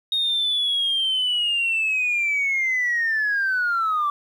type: linear sweep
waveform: sine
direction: down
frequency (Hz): 3729 to 1152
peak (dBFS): -18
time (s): 0.12-4.1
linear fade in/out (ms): 2
effects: tanh soft clip ceiling -16 dBFS + 9-bit